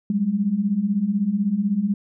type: beating tone pair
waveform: sine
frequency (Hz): 190.9 / 206.9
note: G3 / G#3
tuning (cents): -46 / -6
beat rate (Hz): 16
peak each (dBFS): -24 / -20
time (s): 0.1-1.94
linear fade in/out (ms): 2
effects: none